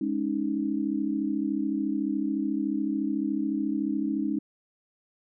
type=chord; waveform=sine; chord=Ab suspended fourth; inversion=none; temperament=equal; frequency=207.7 / 277.2 / 311.1 Hz; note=Ab3 / Db4 / Eb4; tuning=0 / 0 / 0 cents; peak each=-31 / -29 / -29 dBFS; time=0.01-4.39 s; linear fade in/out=5 ms; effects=none